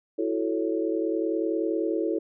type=chord; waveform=sine; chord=F# minor seventh; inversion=third; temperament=equal; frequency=329.6 / 370 / 440 / 554.4 Hz; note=E4 / F#4 / A4 / C#5; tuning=0 / 0 / 0 / 0 cents; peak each=-27 / -31 / -29 / -33 dBFS; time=0.18-2.19 s; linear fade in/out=10 ms; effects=none